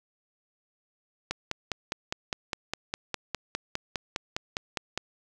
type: click train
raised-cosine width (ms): 0.2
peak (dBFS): -12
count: 19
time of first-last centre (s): 1.31-4.976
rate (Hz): 4.91
effects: none